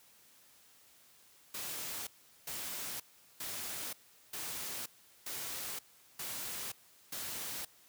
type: noise bursts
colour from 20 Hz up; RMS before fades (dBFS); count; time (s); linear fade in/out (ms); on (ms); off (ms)
white; -41; 7; 1.54-7.65; 5; 530; 400
effects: white hiss -63 dBFS RMS until 7.88 s + high-pass 60 Hz 12 dB/octave